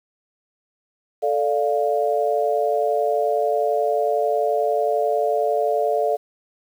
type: chord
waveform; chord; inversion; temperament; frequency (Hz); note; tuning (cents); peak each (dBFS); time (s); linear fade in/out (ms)
sine; D minor; second; equal; 440 / 587.3 / 698.5; A4 / D5 / F5; 0 / 0 / 0; -22; 1.22-6.17; 20
effects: 8-bit